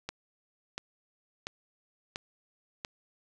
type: click train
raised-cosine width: 0.2 ms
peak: -18 dBFS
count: 5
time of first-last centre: 0.09-2.849 s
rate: 1.45 Hz
effects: none